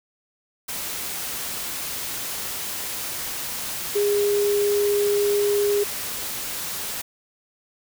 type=tone in noise; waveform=sine; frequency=409.5 Hz; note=G#4; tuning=24 cents flat; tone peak=-18 dBFS; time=3.95-5.84 s; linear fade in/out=10 ms; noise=white; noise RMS=-30 dBFS; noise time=0.68-7.02 s; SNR=+9 dB; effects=none